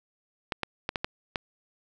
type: clicks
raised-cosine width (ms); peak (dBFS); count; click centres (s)
0.3; -12; 6; 0.522 / 0.633 / 0.891 / 0.958 / 1.045 / 1.358
effects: none